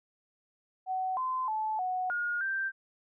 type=tone with pitch steps; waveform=sine; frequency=750 / 1030 / 868 / 738 / 1431 / 1570 Hz; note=F#5 / C6 / A5 / F#5 / F6 / G6; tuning=+23 / -28 / -24 / -5 / +42 / +2 cents; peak=-29 dBFS; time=0.86-2.72 s; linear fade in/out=50 ms; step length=310 ms; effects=none